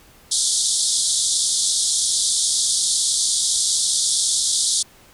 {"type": "band-pass noise", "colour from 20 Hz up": "white", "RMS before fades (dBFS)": -20, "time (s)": [0.31, 4.83], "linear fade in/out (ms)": 10, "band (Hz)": [3400, 10000], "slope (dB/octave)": 96, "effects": ["pink hiss -50 dBFS RMS until 5.13 s"]}